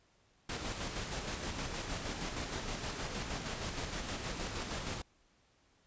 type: noise with tremolo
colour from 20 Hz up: pink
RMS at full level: -38 dBFS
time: 0.49-5.02 s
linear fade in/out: 5 ms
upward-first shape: square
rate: 6.4 Hz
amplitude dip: 35%
effects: pink hiss -70 dBFS RMS until 5.86 s + resampled to 16000 Hz